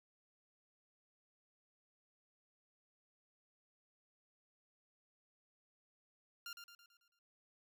15% pulse tone with echo, 1396.9 Hz, F6, in tune, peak -39 dBFS, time 6.46-6.53 s, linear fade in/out 2 ms, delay 110 ms, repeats 6, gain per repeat -6 dB, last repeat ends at 7.19 s, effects none

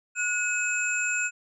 sine tone cluster, 1460 / 2555 / 7300 Hz, F#6 / D#7 / A#8, -24 / +45 / -37 cents, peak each -28 / -28 / -31 dBFS, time 0.15-1.31 s, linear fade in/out 50 ms, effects none

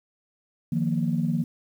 sine chord, Eb suspended second, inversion none, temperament equal, 155.56 / 174.61 / 233.1 Hz, Eb3 / F3 / Bb3, 0 / 0 / 0 cents, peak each -26 dBFS, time 0.72-1.44 s, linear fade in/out 5 ms, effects tanh soft clip ceiling -13 dBFS + 9-bit

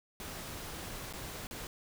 pink noise with dropouts, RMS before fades -43 dBFS, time 0.2-1.67 s, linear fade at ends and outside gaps 1 ms, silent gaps 1.127-1.135 / 1.47-1.51 s, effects none

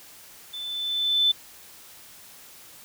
sine tone with level ramp, 3520 Hz, A7, in tune, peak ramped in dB -33 to -16 dBFS, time 0.53-1.32 s, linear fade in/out 10 ms, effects white hiss -48 dBFS RMS until 2.84 s

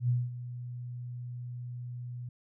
sine tone with ADSR envelope, 122.5 Hz, B2, 14 cents flat, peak -23 dBFS, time 0-2.29 s, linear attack 89 ms, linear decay 210 ms, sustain -14 dB, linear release 4 ms, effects none

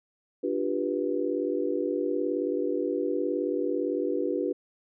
sine chord, G dominant seventh, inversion second, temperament just, 294 / 352.8 / 392 / 490 Hz, D4 / F4 / G4 / B4, +2 / +18 / 0 / -14 cents, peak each -31 dBFS, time 0.43-4.53 s, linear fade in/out 10 ms, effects none

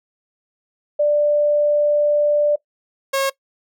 sine / sawtooth tone pair in turn, 590 / 543.9 Hz, D5 / C#5, +8 / -33 cents, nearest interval minor second, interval 141 cents, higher first, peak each -13 dBFS, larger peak neither, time 0.99-2.56 / 3.13-3.3 s, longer first, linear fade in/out 10 ms, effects noise-tail reverb RT60 0.1 s tail -20 dB re dry

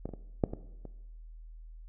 clicks, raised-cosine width 2 ms, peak -22 / -29 / -28 / -11 / -23 / -30 dBFS, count 6, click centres 0.056 / 0.091 / 0.137 / 0.438 / 0.535 / 0.853 s, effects noise-tail reverb RT60 1.0 s tail -17 dB re dry + added 40 Hz sine -45 dBFS peak until 1.88 s

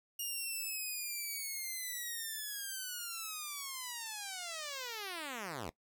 5% pulse linear sweep, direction down, 2848 to 68.4 Hz, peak -29 dBFS, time 0.19-5.7 s, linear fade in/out 5 ms, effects noise-tail reverb RT60 0.1 s tail -19 dB re dry

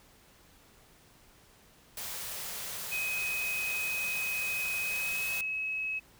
white band-stop noise, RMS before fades -39 dBFS, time 1.97-5.41 s, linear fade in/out 2 ms, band 230 to 370 Hz, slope 96 dB/octave
sine tone with pitch glide, 2522 to 2568 Hz, D#7 to E7, +23 to -46 cents, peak -31 dBFS, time 2.91-6 s, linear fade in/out 20 ms, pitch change +31 cents, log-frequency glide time 4.84-5.31 s
effects pink hiss -60 dBFS RMS until 6.19 s

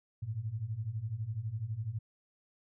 sine beating tone pair, 102.8 / 114.8 Hz, G#2 / A#2, -17 / -26 cents, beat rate 12 Hz, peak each -39 / -36 dBFS, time 0.22-1.99 s, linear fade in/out 10 ms, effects none

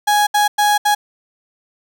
35% pulse tone bursts at uneven times, 830.6 Hz, G#5, in tune, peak -10 dBFS, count 4, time 0.07-0.27 / 0.34-0.48 / 0.58-0.78 / 0.85-0.95 s, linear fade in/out 10 ms, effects none

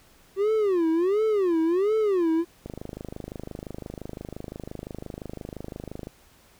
triangle tone with vibrato, 376.2 Hz, F#4, 29 cents sharp, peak -18 dBFS, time 0.36-2.45 s, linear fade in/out 50 ms, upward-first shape sine, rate 1.4 Hz, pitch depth 270 cents each way
click train, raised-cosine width 2 ms, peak -22 dBFS, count 89, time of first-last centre 2.66-6.071 s, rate 25.8 Hz
effects pink hiss -57 dBFS RMS until 6.59 s

